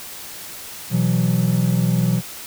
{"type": "chord", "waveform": "triangle", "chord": "B suspended fourth", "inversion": "none", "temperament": "equal", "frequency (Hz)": [123.47, 164.81, 185], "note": ["B2", "E3", "F#3"], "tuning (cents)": [0, 0, 0], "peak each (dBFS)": -18, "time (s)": [0.9, 2.22], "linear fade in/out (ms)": 50, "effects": ["white hiss -35 dBFS RMS until 2.46 s"]}